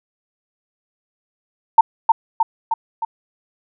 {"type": "tone with echo", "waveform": "sine", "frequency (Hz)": 905, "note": "A5", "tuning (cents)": 48, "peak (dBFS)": -3, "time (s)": [1.78, 1.81], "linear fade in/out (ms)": 5, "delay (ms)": 310, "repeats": 4, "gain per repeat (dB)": -4, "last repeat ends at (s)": 3.05, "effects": []}